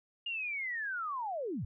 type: linear sweep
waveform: sine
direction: down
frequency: 2850 to 78.3 Hz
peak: -34 dBFS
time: 0.26-1.65 s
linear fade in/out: 5 ms
effects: none